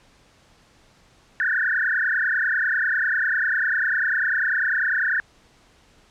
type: tone with frequency modulation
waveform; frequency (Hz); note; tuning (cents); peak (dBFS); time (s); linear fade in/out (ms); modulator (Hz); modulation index
sine; 1646; G#6; -16; -19; 1.4-5.2; 0; 30.1; 6.2
effects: pink hiss -56 dBFS RMS until 6.1 s + low-pass 7000 Hz 12 dB/octave